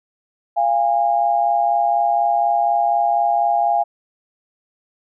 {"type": "tone pair together", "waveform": "sine", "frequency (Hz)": [691.9, 816], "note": ["F5", "G#5"], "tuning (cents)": [-16, -31], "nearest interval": "minor third", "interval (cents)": 285, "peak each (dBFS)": -17, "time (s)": [0.56, 3.84], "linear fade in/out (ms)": 20, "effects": []}